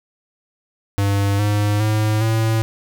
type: tone with pitch steps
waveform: square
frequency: 100 / 103.77 / 107.67 / 111.73 Hz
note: G2 / G#2 / A2 / A2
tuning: +35 / -1 / -37 / +27 cents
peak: -16 dBFS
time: 0.98-2.62 s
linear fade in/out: 0 ms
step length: 410 ms
effects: none